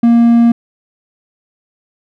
triangle tone, 234.2 Hz, A#3, 8 cents sharp, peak -3 dBFS, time 0.03-0.52 s, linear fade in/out 5 ms, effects none

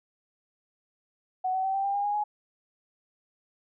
sine tone with pitch steps, 744 / 756.6 / 769.3 / 782.3 / 795.6 / 809 / 822.7 / 836.6 Hz, F#5 / F#5 / G5 / G5 / G5 / G#5 / G#5 / G#5, +9 / +38 / -33 / -4 / +25 / -46 / -17 / +12 cents, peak -25 dBFS, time 1.44-2.24 s, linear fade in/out 10 ms, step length 100 ms, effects none

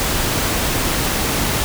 pink noise, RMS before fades -19 dBFS, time 0-1.64 s, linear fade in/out 0 ms, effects none

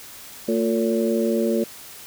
harmonic tone with a mistuned harmonic, 113.2 Hz, A2, 50 cents sharp, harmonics 2 / 3 / 4 / 5, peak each -22 / -24 / -25 / -26 dBFS, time 0.48-1.64 s, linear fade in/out 5 ms, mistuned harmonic 3, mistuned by +65 cents, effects white hiss -41 dBFS RMS until 2.06 s

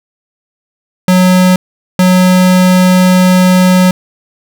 square tone pair in turn, 183.4 / 183.4 Hz, F#3 / F#3, -15 / -15 cents, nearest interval unison, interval 0 cents, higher neither, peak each -5 dBFS, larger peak neither, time 1.08-1.56 / 1.99-3.91 s, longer second, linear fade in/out 2 ms, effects none

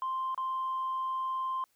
sine tone with dropouts, 1046.5 Hz, C6, in tune, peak -29 dBFS, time 0.02-1.64 s, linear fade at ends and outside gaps 1 ms, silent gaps 0.346-0.377 s, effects tanh soft clip ceiling -27 dBFS + white hiss -72 dBFS RMS until 1.75 s

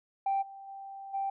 sine tone with level steps, 784 Hz, G5, in tune, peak -25 / -44 / -41 / -29 dBFS, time 0.26-1.3 s, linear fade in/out 5 ms, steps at 0.41 / 0.67 / 1.13 s, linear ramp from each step 20 ms, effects tanh soft clip ceiling -23 dBFS

